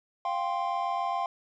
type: chord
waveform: triangle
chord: F suspended second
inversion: none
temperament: just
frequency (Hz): 698.5 / 785.8 / 1047.7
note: F5 / G5 / C6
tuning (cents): 0 / +4 / +2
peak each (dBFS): -30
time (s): 0.25-1.26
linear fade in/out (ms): 2
effects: resampled to 16000 Hz